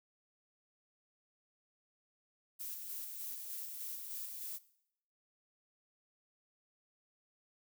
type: noise with tremolo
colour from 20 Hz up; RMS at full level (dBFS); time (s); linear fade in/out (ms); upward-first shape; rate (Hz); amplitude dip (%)
violet; -43; 2.59-4.59; 20; square; 3.3; 30
effects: noise-tail reverb RT60 0.7 s tail -18 dB re dry